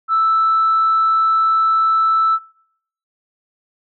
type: tone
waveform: sine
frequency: 1318.5 Hz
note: E6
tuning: in tune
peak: -11 dBFS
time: 0.08-2.39 s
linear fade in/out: 50 ms
effects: noise-tail reverb RT60 0.7 s tail -25 dB re dry + tanh soft clip ceiling -8 dBFS